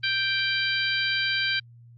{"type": "harmonic tone", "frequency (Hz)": 784, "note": "G5", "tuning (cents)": 0, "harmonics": [2, 3, 4, 5, 6], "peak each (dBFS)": [-27, -29, -30, -31, -32], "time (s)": [0.03, 1.6], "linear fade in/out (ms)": 10, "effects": ["added 118 Hz sine -47 dBFS peak until 1.97 s", "Opus 32 kbps"]}